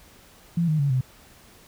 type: tone with pitch steps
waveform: sine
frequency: 170 / 154.99 / 141.31 / 128.84 Hz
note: F3 / D#3 / C#3 / C3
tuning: -46 / -6 / +34 / -26 cents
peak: -19 dBFS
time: 0.57-1.01 s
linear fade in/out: 5 ms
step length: 110 ms
effects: pink hiss -52 dBFS RMS until 1.67 s